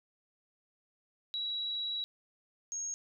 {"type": "tone pair in turn", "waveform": "sine", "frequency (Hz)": [3892, 6546], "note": ["B7", "G#8"], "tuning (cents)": [-26, -26], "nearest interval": "major sixth", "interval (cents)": 900, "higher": "second", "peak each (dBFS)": [-33, -35], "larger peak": "first", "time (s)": [[1.34, 2.04], [2.72, 2.94]], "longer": "first", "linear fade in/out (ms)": 0, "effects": []}